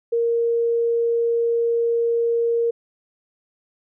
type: tone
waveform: sine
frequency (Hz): 466.2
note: A#4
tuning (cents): 0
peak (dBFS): -17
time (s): 0.12-2.71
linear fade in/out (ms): 10
effects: none